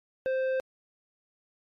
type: tone with tanh clipping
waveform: triangle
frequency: 523 Hz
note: C5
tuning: 1 cent flat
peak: -27 dBFS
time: 0.26-0.6 s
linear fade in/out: 0 ms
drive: 13 dB
effects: MP3 64 kbps